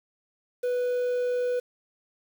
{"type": "tone with quantisation", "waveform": "triangle", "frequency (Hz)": 493.9, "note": "B4", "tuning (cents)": 0, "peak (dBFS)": -22, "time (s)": [0.63, 1.6], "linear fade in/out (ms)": 10, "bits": 8, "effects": []}